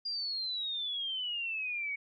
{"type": "exponential sweep", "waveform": "sine", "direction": "down", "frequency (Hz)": [4835, 2220], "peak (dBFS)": -33, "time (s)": [0.05, 1.96], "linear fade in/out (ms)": 10, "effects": []}